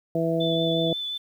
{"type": "harmonic tone", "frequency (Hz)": 164.81, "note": "E3", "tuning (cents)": 0, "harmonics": [1, 2, 3, 4], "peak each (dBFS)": [-27, -27, -27, -27], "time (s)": [0.15, 0.93], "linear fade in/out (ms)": 2}
{"type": "tone with vibrato", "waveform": "sine", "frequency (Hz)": 3500, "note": "A7", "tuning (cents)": -10, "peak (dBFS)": -28, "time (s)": [0.4, 1.18], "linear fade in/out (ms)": 10, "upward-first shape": "triangle", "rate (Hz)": 5.6, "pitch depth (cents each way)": 21}
{"effects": ["9-bit"]}